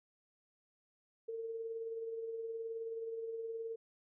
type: tone with tremolo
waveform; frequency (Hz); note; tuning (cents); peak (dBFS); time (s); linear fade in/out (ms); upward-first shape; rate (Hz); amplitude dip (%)
sine; 453.8; A#4; -47; -37; 1.28-3.76; 10; triangle; 19; 45
effects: none